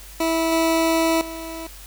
20% pulse tone with level steps, 326.9 Hz, E4, 14 cents flat, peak -14 / -12 / -26 dBFS, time 0.2-1.67 s, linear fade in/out 5 ms, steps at 0.52 / 1.21 s, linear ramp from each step 2 ms, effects added 48 Hz sine -41 dBFS peak until 1.86 s + white hiss -43 dBFS RMS until 1.86 s

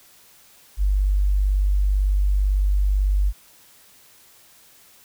sine tone, 49 Hz, G1, in tune, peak -16 dBFS, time 0.77-3.33 s, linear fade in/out 50 ms, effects white hiss -52 dBFS RMS until 5.04 s

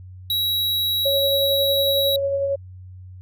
square tone, 3873 Hz, B7, 35 cents flat, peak -20 dBFS, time 0.3-2.16 s, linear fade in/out 2 ms
sine tone with tremolo, 554.4 Hz, C#5, in tune, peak -18 dBFS, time 1.05-2.56 s, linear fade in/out 10 ms, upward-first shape sine, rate 11 Hz, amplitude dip 30%
effects added 92 Hz sine -37 dBFS peak until 3.21 s

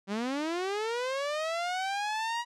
sawtooth linear sweep, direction up, 190 to 963 Hz, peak -26 dBFS, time 0.07-2.45 s, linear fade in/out 50 ms, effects low-pass 6000 Hz 12 dB/octave

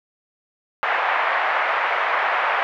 pink band-pass noise, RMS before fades -21 dBFS, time 0.83-2.63 s, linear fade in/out 0 ms, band 690 to 2200 Hz, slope 24 dB/octave, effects none

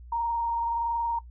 sine tone with frequency modulation, 932.3 Hz, A#5, in tune, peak -25 dBFS, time 0.12-1.19 s, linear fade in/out 5 ms, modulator 21.3 Hz, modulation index 0.52, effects noise-tail reverb RT60 0.1 s tail -18 dB re dry + added 60 Hz sine -43 dBFS peak until 1.3 s

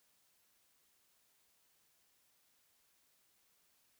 silence, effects white hiss -74 dBFS RMS until 3.99 s

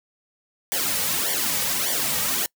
white noise with flanger, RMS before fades -24 dBFS, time 0.72-2.46 s, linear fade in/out 0 ms, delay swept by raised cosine 0.76 to 2.96 ms, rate 1.7 Hz, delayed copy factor -0.95, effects noise-tail reverb RT60 0.1 s tail -26 dB re dry

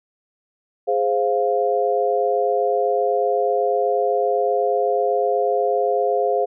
sine chord, F minor, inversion first, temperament equal, 415.3 / 523.3 / 698.5 Hz, Ab4 / C5 / F5, 0 / 0 / 0 cents, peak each -21 dBFS, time 0.87-6.46 s, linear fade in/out 20 ms, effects none

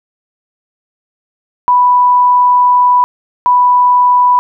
sine tone pair in turn, 987.8 / 987.8 Hz, B5 / B5, 0 / 0 cents, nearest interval unison, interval 0 cents, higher neither, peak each -5 dBFS, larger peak neither, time 1.68-3.04 / 3.46-4.39 s, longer first, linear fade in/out 0 ms, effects none

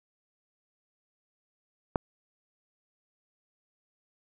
click, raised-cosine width 1 ms, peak -11 dBFS, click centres 1.958 s, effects none

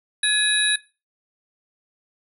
sine tone cluster, 1691 / 2511 / 3710 / 3888 / 9840 Hz, G#6 / D#7 / A#7 / B7 / D#9, +31 / +15 / -9 / -28 / -20 cents, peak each -22 / -30 / -29 / -21 / -22 dBFS, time 0.23-0.76 s, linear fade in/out 5 ms, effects noise-tail reverb RT60 0.3 s tail -20 dB re dry

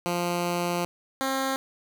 10% pulse tone pair in turn, 174.61 / 267.2 Hz, F3 / C4, 0 / +36 cents, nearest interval perfect fifth, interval 736 cents, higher second, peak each -17 dBFS, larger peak neither, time 0.06-0.85 / 1.21-1.56 s, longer first, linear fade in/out 0 ms, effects none

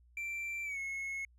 triangle tone with pitch glide, 2349 to 2179 Hz, D7 to C#7, 0 to -30 cents, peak -35 dBFS, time 0.17-1.25 s, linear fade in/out 2 ms, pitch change -130 cents, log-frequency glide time 0.64-0.79 s, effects added 60 Hz sine -61 dBFS peak until 1.38 s

